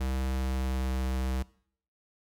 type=tone with pitch glide; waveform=square; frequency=65.41 to 64.81 Hz; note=C2 to C2; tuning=0 to -16 cents; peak=-29 dBFS; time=0-1.43 s; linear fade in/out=10 ms; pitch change=-16 cents; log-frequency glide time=0.26-0.92 s; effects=noise-tail reverb RT60 0.6 s tail -21 dB re dry